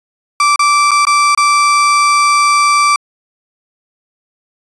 35% pulse tone with dropouts, 1167 Hz, D6, 11 cents flat, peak -6 dBFS, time 0.4-2.96 s, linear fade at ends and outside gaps 2 ms, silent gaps 0.56-0.593 / 0.909-0.915 / 1.052-1.069 / 1.349-1.375 s, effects resampled to 22050 Hz

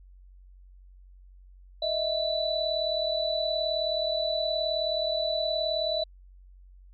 sine tone cluster, 617 / 656 / 3968 Hz, D#5 / E5 / B7, -15 / -9 / +7 cents, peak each -30 dBFS, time 1.82-6.04 s, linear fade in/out 5 ms, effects added 46 Hz sine -49 dBFS peak until 6.93 s

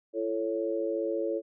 sine chord, A major, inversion second, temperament equal with one note detuned, 337.7 / 440 / 554.4 Hz, E4 / A4 / C#5, +42 / 0 / 0 cents, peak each -32 dBFS, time 0.13-1.42 s, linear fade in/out 50 ms, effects none

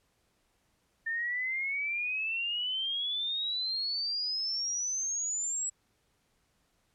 sine exponential sweep, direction up, 1796 to 7800 Hz, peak -30 dBFS, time 1.06-5.7 s, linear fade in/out 10 ms, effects pink hiss -73 dBFS RMS until 6.94 s + low-pass 12000 Hz 12 dB/octave

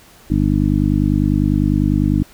harmonic tone, 50 Hz, G1, 35 cents sharp, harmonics 1 / 2 / 3 / 4 / 5 / 6, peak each -20 / -20 / -20 / -20 / -20 / -20 dBFS, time 0.3-2.23 s, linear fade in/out 5 ms, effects pink hiss -46 dBFS RMS until 2.33 s

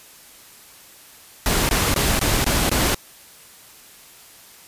pink noise bursts, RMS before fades -19 dBFS, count 6, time 1.46-2.945 s, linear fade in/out 0 ms, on 230 ms, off 21 ms, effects white hiss -46 dBFS RMS until 4.67 s + resampled to 32000 Hz

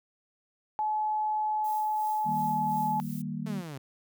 sine tone, 856 Hz, A5, 48 cents flat, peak -26 dBFS, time 0.79-3 s, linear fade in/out 0 ms
violet noise with tremolo, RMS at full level -46 dBFS, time 1.64-3.22 s, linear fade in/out 5 ms, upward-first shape sine, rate 2.8 Hz, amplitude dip 60%
sine chord, Eb major, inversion none, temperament equal, 155.56 / 196 / 233.1 Hz, Eb3 / G3 / Bb3, 0 / 0 / 0 cents, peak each -36 dBFS, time 2.24-3.63 s, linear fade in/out 50 ms
sawtooth linear sweep, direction down, 224.4 to 127.8 Hz, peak -34 dBFS, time 3.46-3.78 s, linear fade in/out 5 ms
effects none

